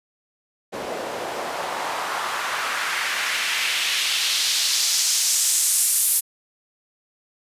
white noise with band-pass filter sweep, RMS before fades -23 dBFS, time 0.72-6.21 s, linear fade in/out 20 ms, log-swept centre 430 to 11000 Hz, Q 1.5, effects resampled to 32000 Hz

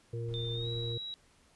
harmonic tone, 116.54 Hz, A#2, in tune, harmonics 1 / 3 / 4, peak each -35 / -46 / -41 dBFS, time 0.13-0.98 s, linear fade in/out 5 ms
brown noise, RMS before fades -50 dBFS, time 0.28-0.93 s, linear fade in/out 5 ms
sine tone with pitch glide, 3596 to 3876 Hz, A7 to B7, +37 to -33 cents, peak -38 dBFS, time 0.34-1.14 s, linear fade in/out 0 ms, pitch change +130 cents, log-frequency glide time 0.53-0.69 s
effects pink hiss -65 dBFS RMS until 1.55 s + resampled to 24000 Hz

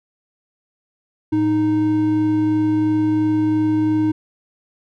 triangle tone pair together, 110.97 / 310 Hz, A2 / D#4, +15 / -6 cents, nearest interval octave + tritone, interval 1779 cents, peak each -23 / -13 dBFS, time 1.32-4.12 s, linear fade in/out 10 ms, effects none

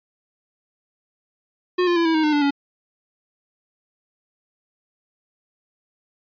square tone with pitch steps, 361.4 / 348.9 / 336.8 / 325.1 / 313.9 / 303 / 292.5 / 282.4 Hz, F#4 / F4 / E4 / E4 / D#4 / D#4 / D4 / C#4, -41 / -2 / +37 / -24 / +15 / -46 / -7 / +32 cents, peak -17 dBFS, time 1.78-2.508 s, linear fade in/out 10 ms, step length 91 ms, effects resampled to 11025 Hz

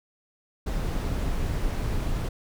brown noise, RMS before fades -27 dBFS, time 0.66-2.29 s, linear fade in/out 10 ms, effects none

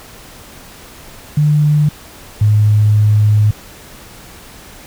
sine tone pair in turn, 149.4 / 105.64 Hz, D3 / G#2, +30 / +30 cents, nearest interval tritone, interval 600 cents, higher first, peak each -8 / -7 dBFS, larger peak second, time 1.37-1.89 / 2.41-3.51 s, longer second, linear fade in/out 5 ms, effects pink hiss -37 dBFS RMS until 4.86 s

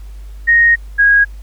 sine tone pair in turn, 1864.7 / 1644.6 Hz, A#6 / G#6, 0 / -17 cents, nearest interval major second, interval 217 cents, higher first, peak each -6 dBFS, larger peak neither, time 0.47-0.76 / 0.98-1.25 s, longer first, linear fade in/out 20 ms, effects added 50 Hz sine -28 dBFS peak until 1.42 s + pink hiss -50 dBFS RMS until 1.42 s

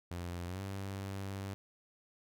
sawtooth tone with pitch glide, 87.5 to 97.65 Hz, F2 to G2, +4 to -6 cents, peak -35 dBFS, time 0.11-1.54 s, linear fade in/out 0 ms, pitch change +190 cents, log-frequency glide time 0.47-0.61 s, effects none

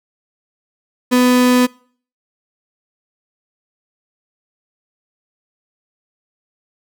35% pulse tone, 249.4 Hz, B3, 17 cents sharp, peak -8 dBFS, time 1.11-1.67 s, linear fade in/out 20 ms, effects noise-tail reverb RT60 0.5 s tail -25 dB re dry

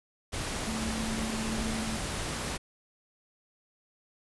sine tone in noise, 222 Hz, A3, 16 cents sharp, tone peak -33 dBFS, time 0.66-1.97 s, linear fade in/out 20 ms, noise pink, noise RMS -34 dBFS, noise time 0.32-2.58 s, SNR -2 dB, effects resampled to 24000 Hz

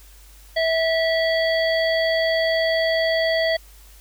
harmonic tone with a mistuned harmonic, 652 Hz, E5, 19 cents flat, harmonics 1 / 3 / 5 / 7, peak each -19 / -24 / -29 / -30 dBFS, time 0.56-3.57 s, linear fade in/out 10 ms, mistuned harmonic 5, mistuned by +36 cents, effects added 50 Hz sine -45 dBFS peak until 4 s + white hiss -51 dBFS RMS until 4 s

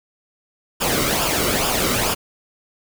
pink noise with flanger, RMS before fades -20 dBFS, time 0.8-2.15 s, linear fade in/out 20 ms, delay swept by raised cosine 0.49 to 1.2 ms, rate 2.3 Hz, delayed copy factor -0.6, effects none

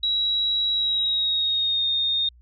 sine tone with pitch glide, 3877 to 3681 Hz, B7 to A#7, -33 to -23 cents, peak -20 dBFS, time 0.03-2.29 s, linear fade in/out 5 ms, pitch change -90 cents, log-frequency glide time 0.73-1.85 s, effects added 60 Hz sine -49 dBFS peak until 2.41 s

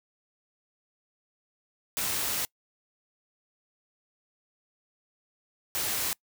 white noise bursts at uneven times, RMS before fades -30 dBFS, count 2, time 1.97-2.45 / 5.75-6.13 s, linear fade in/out 0 ms, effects noise-tail reverb RT60 0.1 s tail -25 dB re dry

